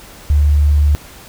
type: tone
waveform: sine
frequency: 73.42 Hz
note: D2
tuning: in tune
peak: -8 dBFS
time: 0.3-0.95 s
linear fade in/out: 0 ms
effects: pink hiss -38 dBFS RMS until 1.28 s